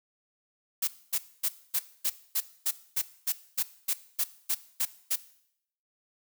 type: noise bursts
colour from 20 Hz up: blue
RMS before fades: -27 dBFS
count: 15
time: 0.82-5.16 s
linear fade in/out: 10 ms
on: 56 ms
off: 250 ms
effects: noise-tail reverb RT60 0.7 s tail -17 dB re dry